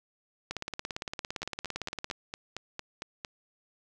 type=two click trains; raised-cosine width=0.2 ms; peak=-17 / -19 dBFS; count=29 / 9; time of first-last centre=0.51-2.101 / 1.43-3.248 s; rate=17.6 / 4.4 Hz; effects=none